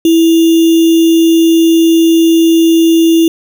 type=tone with sample-and-hold; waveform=sine; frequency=329.6 Hz; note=E4; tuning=in tune; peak=-4 dBFS; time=0.05-3.28 s; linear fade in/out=2 ms; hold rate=3150 Hz; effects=none